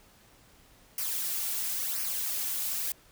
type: noise with flanger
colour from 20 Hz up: blue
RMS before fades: -32 dBFS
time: 0.98-2.92 s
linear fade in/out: 2 ms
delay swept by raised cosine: 0.26 to 3.26 ms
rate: 0.97 Hz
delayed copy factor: -0.6
effects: pink hiss -59 dBFS RMS until 3.11 s